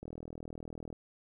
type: click train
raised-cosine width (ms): 2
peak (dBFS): -30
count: 37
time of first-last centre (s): 0.03-0.928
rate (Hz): 40.1
effects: 12-bit